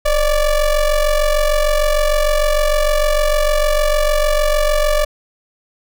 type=ring-modulated tone; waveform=square; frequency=288.7 Hz; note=D4; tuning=30 cents flat; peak=-10 dBFS; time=0.05-5.05 s; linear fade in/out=10 ms; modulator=312 Hz; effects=none